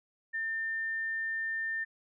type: tone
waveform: sine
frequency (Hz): 1800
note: A6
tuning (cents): +39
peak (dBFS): -31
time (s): 0.33-1.85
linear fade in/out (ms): 20
effects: none